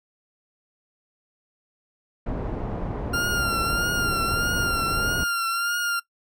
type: low-pass noise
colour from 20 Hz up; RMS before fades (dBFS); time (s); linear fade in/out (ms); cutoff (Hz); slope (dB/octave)
pink; -29; 2.26-5.24; 5; 700; 12
type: tone with vibrato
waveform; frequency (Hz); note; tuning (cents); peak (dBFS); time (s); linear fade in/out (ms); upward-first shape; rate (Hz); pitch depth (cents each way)
40% pulse; 1393; F6; -5; -22; 3.13-6; 10; triangle; 1.6; 52
effects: noise-tail reverb RT60 0.1 s tail -19 dB re dry